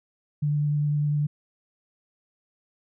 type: tone with vibrato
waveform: sine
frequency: 147.5 Hz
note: D3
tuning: 8 cents sharp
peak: -21 dBFS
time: 0.42-1.27 s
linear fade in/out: 10 ms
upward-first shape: triangle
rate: 10 Hz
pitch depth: 14 cents each way
effects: none